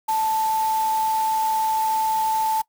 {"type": "tone in noise", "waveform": "sine", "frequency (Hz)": 880, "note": "A5", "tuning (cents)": 0, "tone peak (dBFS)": -19, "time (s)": [0.08, 2.62], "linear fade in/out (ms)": 10, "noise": "white", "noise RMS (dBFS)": -35, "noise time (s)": [0.08, 2.62], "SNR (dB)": 13, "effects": ["noise-tail reverb RT60 0.1 s tail -21 dB re dry"]}